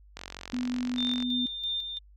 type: click train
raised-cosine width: 0.2 ms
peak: -21 dBFS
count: 49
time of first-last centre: 0.17-1.225 s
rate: 45.5 Hz
type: tone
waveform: sine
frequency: 247.6 Hz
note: B3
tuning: 5 cents sharp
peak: -28 dBFS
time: 0.53-1.46 s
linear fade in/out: 5 ms
type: tone with tremolo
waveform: sine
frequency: 3605 Hz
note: A7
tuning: 41 cents sharp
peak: -28 dBFS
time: 0.97-1.99 s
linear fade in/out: 20 ms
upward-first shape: square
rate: 3 Hz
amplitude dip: 50%
effects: added 50 Hz sine -52 dBFS peak until 2.16 s

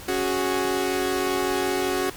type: chord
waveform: sawtooth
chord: C# suspended fourth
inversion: none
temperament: equal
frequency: 277.2 / 370 / 415.3 Hz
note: C#4 / F#4 / G#4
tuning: 0 / 0 / 0 cents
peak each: -25 / -20 / -25 dBFS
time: 0.08-2.1 s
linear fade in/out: 5 ms
effects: pink hiss -40 dBFS RMS until 2.16 s + MP3 96 kbps

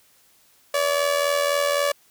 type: tone with amplitude modulation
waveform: sawtooth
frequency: 573 Hz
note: D5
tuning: 43 cents flat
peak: -13 dBFS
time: 0.74-1.92 s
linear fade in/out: 5 ms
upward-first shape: sine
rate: 83.8 Hz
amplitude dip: 60%
effects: white hiss -58 dBFS RMS until 2.1 s

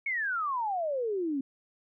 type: exponential sweep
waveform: sine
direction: down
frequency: 2242 to 261.6 Hz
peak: -28 dBFS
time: 0.06-1.41 s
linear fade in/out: 5 ms
effects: none

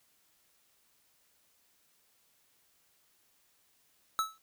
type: tone with exponential decay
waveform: square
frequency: 1303 Hz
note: E6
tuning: 20 cents flat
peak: -25 dBFS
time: 4.19-4.38 s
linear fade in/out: 0 ms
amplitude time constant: 40 ms
effects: white hiss -70 dBFS RMS until 4.42 s

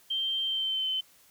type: tone with pitch glide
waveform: sine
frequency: 3145 to 3064 Hz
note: G7 to G7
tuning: +5 to -40 cents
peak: -27 dBFS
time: 0.1-1.01 s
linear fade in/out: 10 ms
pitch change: -45 cents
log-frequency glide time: 0.44-0.88 s
effects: white hiss -60 dBFS RMS until 1.3 s

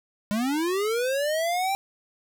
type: linear sweep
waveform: square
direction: up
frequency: 200 to 793 Hz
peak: -24 dBFS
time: 0.31-1.75 s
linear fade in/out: 0 ms
effects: none

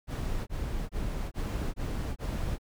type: noise bursts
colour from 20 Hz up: brown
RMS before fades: -32 dBFS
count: 6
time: 0.07-2.585 s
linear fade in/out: 50 ms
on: 400 ms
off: 23 ms
effects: none

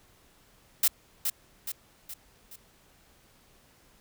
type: noise with echo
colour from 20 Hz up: blue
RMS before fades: -22 dBFS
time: 0.83-0.88 s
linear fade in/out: 5 ms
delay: 420 ms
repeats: 4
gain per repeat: -6 dB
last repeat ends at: 2.56 s
effects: pink hiss -61 dBFS RMS until 4 s

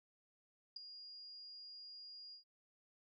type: tone with ADSR envelope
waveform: sine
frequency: 4845 Hz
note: D#8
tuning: 47 cents flat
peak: -40 dBFS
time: 0.76-2.44 s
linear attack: 7 ms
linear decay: 6 ms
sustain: -11 dB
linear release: 110 ms
effects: none

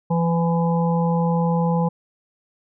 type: harmonic tone with a mistuned harmonic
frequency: 167.4 Hz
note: E3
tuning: 27 cents sharp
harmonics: 1 / 3 / 5 / 6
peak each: -18 / -25 / -26 / -31 dBFS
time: 0.1-1.89 s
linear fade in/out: 10 ms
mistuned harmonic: 1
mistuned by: +24 cents
effects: none

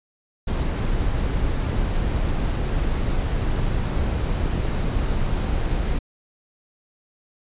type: noise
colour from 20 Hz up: brown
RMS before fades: -22 dBFS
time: 0.47-5.99 s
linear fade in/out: 10 ms
effects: resampled to 8000 Hz

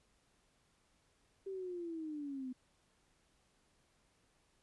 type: linear sweep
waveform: sine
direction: down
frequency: 392 to 250 Hz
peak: -40 dBFS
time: 1.46-2.53 s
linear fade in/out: 10 ms
effects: pink hiss -74 dBFS RMS until 4.62 s + resampled to 24000 Hz

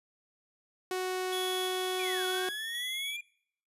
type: tone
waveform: sawtooth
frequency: 370 Hz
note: F#4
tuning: in tune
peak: -27 dBFS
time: 0.91-2.49 s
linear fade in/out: 2 ms
type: tone with tremolo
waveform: 45% pulse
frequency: 3375 Hz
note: G#7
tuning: 27 cents sharp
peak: -35 dBFS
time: 1.32-3.17 s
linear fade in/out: 10 ms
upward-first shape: square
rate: 1.4 Hz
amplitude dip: 30%
type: exponential two-way sweep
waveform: triangle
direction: down then up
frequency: 2489 to 1450 to 2428 Hz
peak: -36 dBFS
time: 1.99-3.21 s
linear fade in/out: 5 ms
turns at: 2.26 s
effects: noise-tail reverb RT60 0.7 s tail -24 dB re dry + resampled to 32000 Hz

